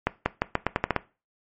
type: accelerating click train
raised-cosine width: 0.5 ms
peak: -6 dBFS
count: 9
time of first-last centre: 0.07-0.963 s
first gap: 190 ms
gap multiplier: 0.84
effects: noise-tail reverb RT60 0.3 s tail -18 dB re dry + MP3 32 kbps